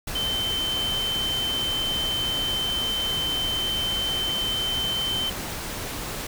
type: tone in noise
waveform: sine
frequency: 3087 Hz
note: G7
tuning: 27 cents flat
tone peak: -24 dBFS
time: 0.15-5.3 s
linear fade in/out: 5 ms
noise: pink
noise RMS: -32 dBFS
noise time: 0.07-6.27 s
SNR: +5 dB
effects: none